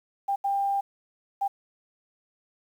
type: tone bursts at uneven times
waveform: sine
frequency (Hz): 795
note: G5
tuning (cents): +24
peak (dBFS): -23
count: 3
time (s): 0.28-0.36 / 0.44-0.81 / 1.41-1.48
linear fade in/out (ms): 10
effects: 9-bit